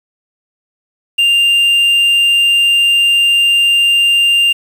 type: tone with quantisation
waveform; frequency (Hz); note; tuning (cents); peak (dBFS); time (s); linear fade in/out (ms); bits
triangle; 2794; F7; 0; -6; 1.18-4.53; 10; 6
effects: none